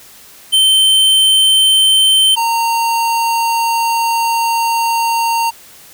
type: tone pair in turn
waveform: square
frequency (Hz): 3099 / 921.3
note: G7 / A#5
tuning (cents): -21 / -21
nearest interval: octave + major sixth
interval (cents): 2100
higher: first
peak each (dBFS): -8 / -13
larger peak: first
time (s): 0.52-2.36 / 2.36-5.51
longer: second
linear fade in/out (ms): 20
effects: white hiss -40 dBFS RMS until 5.93 s